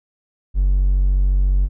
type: tone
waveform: triangle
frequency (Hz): 47.12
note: F#1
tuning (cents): +32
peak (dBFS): -10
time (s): 0.54-1.69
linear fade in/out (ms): 50
effects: tanh soft clip ceiling -7 dBFS